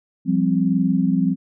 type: chord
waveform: sine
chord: F suspended second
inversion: none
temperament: equal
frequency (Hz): 174.61 / 196 / 261.6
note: F3 / G3 / C4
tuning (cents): 0 / 0 / 0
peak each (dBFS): -20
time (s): 0.25-1.36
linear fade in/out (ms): 50
effects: none